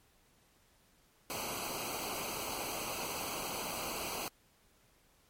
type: noise with comb filter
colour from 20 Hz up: pink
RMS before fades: -39 dBFS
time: 1.3-4.28 s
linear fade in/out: 0 ms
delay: 0.56 ms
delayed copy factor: -0.85
effects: pink hiss -68 dBFS RMS until 5.29 s + MP3 64 kbps